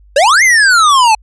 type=exponential two-way sweep; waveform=square; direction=up then down; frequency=520 to 2150 to 843 Hz; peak=-6 dBFS; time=0.16-1.15 s; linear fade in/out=5 ms; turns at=0.43 s; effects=added 50 Hz sine -40 dBFS peak until 1.22 s + resampled to 22050 Hz